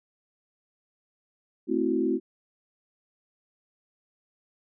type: chord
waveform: sine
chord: F# half-diminished seventh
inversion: first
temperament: equal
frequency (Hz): 220 / 261.6 / 329.6 / 370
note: A3 / C4 / E4 / F#4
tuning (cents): 0 / 0 / 0 / 0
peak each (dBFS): -31 / -28 / -27 / -28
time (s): 1.67-2.2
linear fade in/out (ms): 50
effects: none